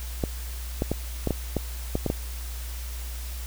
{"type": "clicks", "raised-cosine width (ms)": 2, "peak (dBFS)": -11, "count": 9, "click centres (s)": [0.238, 0.821, 0.916, 1.273, 1.307, 1.567, 1.954, 2.063, 2.101], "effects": ["added 60 Hz sine -32 dBFS peak until 3.46 s", "white hiss -42 dBFS RMS until 3.46 s"]}